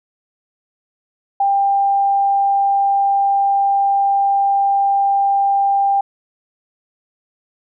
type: tone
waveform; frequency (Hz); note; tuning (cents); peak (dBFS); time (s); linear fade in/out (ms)
sine; 794; G5; +22; -12; 1.4-6.01; 5
effects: none